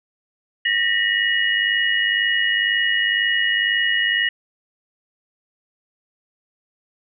sine tone cluster, 1831 / 1933 / 2898 Hz, A#6 / B6 / F#7, -32 / -38 / -37 cents, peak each -21 dBFS, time 0.65-4.29 s, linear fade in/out 5 ms, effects none

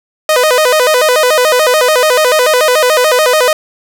sawtooth tone with vibrato, 556 Hz, C#5, 5 cents sharp, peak -3 dBFS, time 0.29-3.53 s, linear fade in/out 2 ms, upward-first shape square, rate 6.9 Hz, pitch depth 190 cents each way, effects none

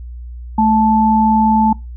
sine tone pair together, 218.7 / 874.8 Hz, A3 / A5, -10 / -10 cents, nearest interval 2 octaves, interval 2400 cents, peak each -12 dBFS, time 0.58-1.73 s, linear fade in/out 5 ms, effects noise-tail reverb RT60 0.2 s tail -22 dB re dry + added 60 Hz sine -27 dBFS peak until 1.96 s

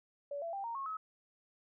sine tone with pitch steps, 571 / 671.2 / 789.1 / 927.6 / 1090.4 / 1281.9 Hz, D5 / E5 / G5 / A#5 / C#6 / E6, -49 / +31 / +11 / -9 / -29 / -49 cents, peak -37 dBFS, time 0.31-0.97 s, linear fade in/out 5 ms, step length 110 ms, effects none

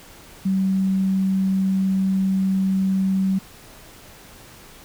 sine tone, 191.2 Hz, G3, 43 cents flat, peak -17 dBFS, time 0.45-3.39 s, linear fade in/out 10 ms, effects pink hiss -45 dBFS RMS until 4.84 s

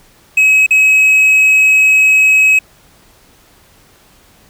triangle tone with dropouts, 2555 Hz, D#7, 45 cents sharp, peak -4 dBFS, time 0.37-2.59 s, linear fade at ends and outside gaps 5 ms, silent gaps 0.664-0.707 s, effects pink hiss -47 dBFS RMS until 4.49 s

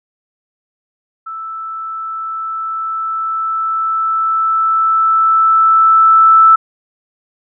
sine tone with level ramp, 1319 Hz, E6, 1 cent sharp, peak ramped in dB -23 to -3 dBFS, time 1.26-6.56 s, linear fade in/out 10 ms, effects none

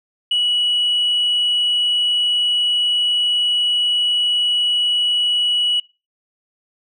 sine tone, 2933 Hz, F#7, 16 cents flat, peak -13 dBFS, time 0.31-5.8 s, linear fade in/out 5 ms, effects noise-tail reverb RT60 0.3 s tail -23 dB re dry + tanh soft clip ceiling -12 dBFS

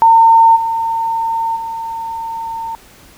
sine tone with level steps, 909 Hz, A#5, 44 cents flat, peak -4 / -14 / -20 dBFS, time 0.02-2.75 s, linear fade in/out 0 ms, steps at 0.55 / 1.55 s, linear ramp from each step 20 ms, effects pink hiss -43 dBFS RMS until 3.17 s

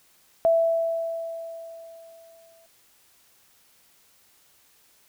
sine tone with exponential decay, 662 Hz, E5, 7 cents sharp, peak -15 dBFS, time 0.45-2.66 s, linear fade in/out 0 ms, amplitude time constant 480 ms, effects white hiss -60 dBFS RMS until 5.08 s

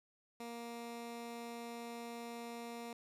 15% pulse tone, 234.7 Hz, A#3, 12 cents sharp, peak -38 dBFS, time 0.4-2.93 s, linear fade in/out 2 ms, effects resampled to 32000 Hz

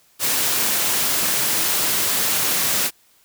white high-pass noise, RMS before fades -20 dBFS, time 0.19-2.91 s, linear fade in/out 50 ms, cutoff 100 Hz, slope 24 dB/octave, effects white hiss -57 dBFS RMS until 3.24 s

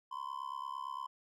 triangle tone with amplitude modulation, 1026 Hz, C6, 34 cents flat, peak -33 dBFS, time 0.11-1.07 s, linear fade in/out 10 ms, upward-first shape sine, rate 68.8 Hz, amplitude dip 100%, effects none

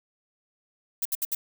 violet noise bursts, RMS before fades -27 dBFS, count 4, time 1.02-1.35 s, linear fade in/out 5 ms, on 33 ms, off 66 ms, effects none

